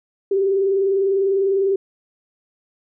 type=tone with vibrato; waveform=sine; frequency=390.3 Hz; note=G4; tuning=8 cents flat; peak=-15 dBFS; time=0.31-1.76 s; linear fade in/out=5 ms; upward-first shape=sine; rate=20 Hz; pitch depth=51 cents each way; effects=none